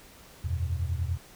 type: chord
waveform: sine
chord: E suspended second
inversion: none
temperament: just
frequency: 82.41 / 92.71 / 123.61 Hz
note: E2 / F#2 / B2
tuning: 0 / +4 / +2 cents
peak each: -29 / -32 / -35 dBFS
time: 0.44-1.18 s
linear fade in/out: 10 ms
effects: pink hiss -52 dBFS RMS until 1.35 s